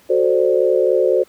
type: chord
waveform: sine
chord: D dominant seventh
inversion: first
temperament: equal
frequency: 370 / 440 / 523.3 / 587.3 Hz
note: F#4 / A4 / C5 / D5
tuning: 0 / 0 / 0 / 0 cents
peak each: -17 / -19 / -16 / -21 dBFS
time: 0.09-1.24 s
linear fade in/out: 20 ms
effects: pink hiss -51 dBFS RMS until 1.28 s + high-pass 100 Hz 12 dB/octave